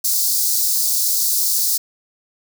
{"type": "high-pass noise", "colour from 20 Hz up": "white", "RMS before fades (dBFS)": -18, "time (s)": [0.04, 1.78], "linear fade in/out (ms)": 10, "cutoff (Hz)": 4300, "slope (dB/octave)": 48, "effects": []}